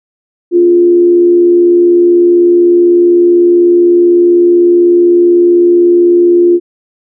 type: tone with frequency modulation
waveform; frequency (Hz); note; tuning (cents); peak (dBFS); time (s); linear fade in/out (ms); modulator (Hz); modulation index
sine; 349.2; F4; 0; -3; 0.51-6.6; 50; 75.9; 0.26
effects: none